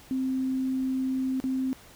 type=tone with dropouts; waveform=sine; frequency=261.6 Hz; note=C4; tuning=in tune; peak=-25 dBFS; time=0.11-1.73 s; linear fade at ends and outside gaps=0 ms; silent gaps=1.401-1.44 s; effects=pink hiss -52 dBFS RMS until 1.95 s